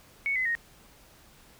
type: tone with pitch steps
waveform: sine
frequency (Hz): 2217 / 2033 / 1864.3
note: C#7 / B6 / A#6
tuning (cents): 0 / +50 / 0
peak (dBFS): -25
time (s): 0.26-0.551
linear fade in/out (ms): 0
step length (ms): 97
effects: pink hiss -56 dBFS RMS until 1.59 s